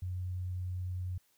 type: tone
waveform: sine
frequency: 91 Hz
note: F#2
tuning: 28 cents flat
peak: -34 dBFS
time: 0.02-1.18 s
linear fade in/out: 5 ms
effects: white hiss -71 dBFS RMS until 1.37 s

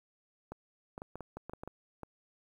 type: clicks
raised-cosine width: 1 ms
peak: -28 dBFS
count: 11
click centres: 0.52 / 0.979 / 1.019 / 1.156 / 1.207 / 1.37 / 1.496 / 1.535 / 1.635 / 1.676 / 2.033 s
effects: 10-bit

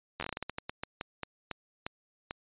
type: slowing click train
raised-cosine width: 0.3 ms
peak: -19 dBFS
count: 18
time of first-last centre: 0.2-2.309 s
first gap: 11 ms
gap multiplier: 1.26
effects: resampled to 8000 Hz

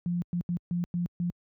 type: tone bursts at uneven times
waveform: sine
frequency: 174.61 Hz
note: F3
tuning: in tune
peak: -26 dBFS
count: 6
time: 0.06-0.22 / 0.33-0.41 / 0.49-0.57 / 0.71-0.84 / 0.94-1.06 / 1.2-1.3 s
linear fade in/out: 0 ms
effects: high-pass 60 Hz 12 dB/octave

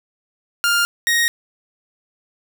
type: tone pair in turn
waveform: sawtooth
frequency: 1403 / 1872.8 Hz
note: F6 / A#6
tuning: +8 / +8 cents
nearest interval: perfect fourth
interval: 500 cents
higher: second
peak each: -11 dBFS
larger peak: neither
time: 0.64-0.85 / 1.07-1.28 s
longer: neither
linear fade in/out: 0 ms
effects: none

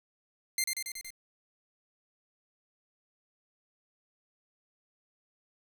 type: tone with echo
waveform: 10% pulse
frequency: 2093 Hz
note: C7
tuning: in tune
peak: -18 dBFS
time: 0.58-0.64 s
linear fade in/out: 2 ms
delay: 93 ms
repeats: 5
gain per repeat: -3 dB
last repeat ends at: 1.105 s
effects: 9-bit

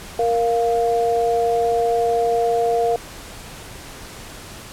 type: tone pair together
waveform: sine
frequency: 466.2 / 698.5 Hz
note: A#4 / F5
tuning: 0 / 0 cents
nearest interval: perfect fifth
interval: 700 cents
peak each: -18 / -19 dBFS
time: 0.19-2.96 s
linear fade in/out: 2 ms
effects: pink hiss -37 dBFS RMS until 4.72 s + low-pass 12000 Hz 12 dB/octave

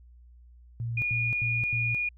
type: tone bursts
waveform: sine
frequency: 116.54 Hz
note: A#2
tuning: in tune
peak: -29 dBFS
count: 4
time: 0.8-1.947 s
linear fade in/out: 0 ms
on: 220 ms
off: 89 ms
type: tone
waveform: sine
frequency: 2440 Hz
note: D#7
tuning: 34 cents flat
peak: -26 dBFS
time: 0.97-2.09 s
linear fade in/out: 5 ms
effects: added 60 Hz sine -50 dBFS peak until 2.17 s

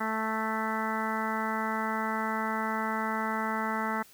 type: harmonic tone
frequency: 220 Hz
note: A3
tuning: in tune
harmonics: 1 / 2 / 3 / 4 / 5 / 6 / 7 / 8 / 9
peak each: -34 / -40 / -40 / -34 / -38 / -35 / -40 / -41 / -39 dBFS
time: 0-4.03 s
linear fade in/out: 10 ms
effects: white hiss -56 dBFS RMS until 4.13 s

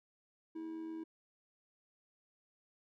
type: tone with amplitude modulation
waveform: triangle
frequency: 322.9 Hz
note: E4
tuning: 36 cents flat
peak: -37 dBFS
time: 0.55-1.04 s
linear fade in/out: 10 ms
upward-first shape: sine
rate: 88 Hz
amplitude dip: 45%
effects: none

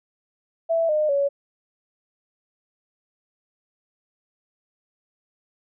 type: tone with pitch steps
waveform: sine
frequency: 661 / 609.7 / 562.3 Hz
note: E5 / D#5 / C#5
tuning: +5 / -35 / +25 cents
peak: -18 dBFS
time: 0.69-1.29 s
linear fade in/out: 20 ms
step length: 200 ms
effects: none

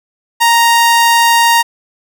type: tone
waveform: sawtooth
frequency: 932.3 Hz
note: A#5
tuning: in tune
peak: -3 dBFS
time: 0.4-1.63 s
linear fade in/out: 20 ms
effects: none

